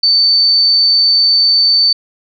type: tone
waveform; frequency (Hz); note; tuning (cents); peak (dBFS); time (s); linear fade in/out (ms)
sine; 4544; C#8; +42; -7; 0.03-1.93; 5
effects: none